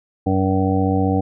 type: harmonic tone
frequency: 95.3 Hz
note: G2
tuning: 48 cents flat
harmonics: 1 / 2 / 3 / 5 / 6 / 7 / 8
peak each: -20 / -22 / -20 / -24 / -32 / -32 / -24 dBFS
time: 0.26-1.21 s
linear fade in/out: 10 ms
effects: none